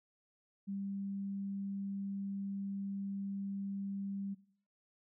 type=tone; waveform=sine; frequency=197.5 Hz; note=G3; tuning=13 cents sharp; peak=-37 dBFS; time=0.67-4.35 s; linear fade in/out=20 ms; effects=noise-tail reverb RT60 0.6 s tail -20 dB re dry